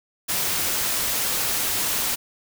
white noise, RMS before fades -24 dBFS, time 0.28-2.16 s, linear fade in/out 20 ms, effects none

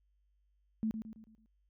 sine tone with echo, 220 Hz, A3, in tune, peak -30 dBFS, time 0.83-0.91 s, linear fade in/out 0 ms, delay 110 ms, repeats 5, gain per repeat -7 dB, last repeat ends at 1.46 s, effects added 50 Hz sine -70 dBFS peak until 1.69 s

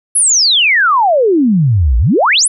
sine exponential two-way sweep, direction down then up, 11175 to 54 to 11175 Hz, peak -7 dBFS, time 0.15-2.48 s, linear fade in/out 10 ms, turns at 1.98 s, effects none

